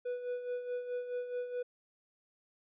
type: tone with tremolo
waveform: triangle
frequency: 492.3 Hz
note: B4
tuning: 6 cents flat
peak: -31 dBFS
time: 0.05-1.63 s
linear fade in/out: 10 ms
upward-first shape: sine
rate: 4.7 Hz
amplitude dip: 60%
effects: resampled to 8000 Hz